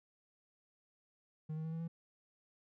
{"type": "tone with pitch steps", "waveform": "triangle", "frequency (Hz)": [155.56, 158.19, 160.86, 163.58, 166.34], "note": ["D#3", "D#3", "E3", "E3", "E3"], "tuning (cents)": [0, 29, -42, -13, 16], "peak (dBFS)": -36, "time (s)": [1.49, 1.88], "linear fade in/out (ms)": 10, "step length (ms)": 78, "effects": []}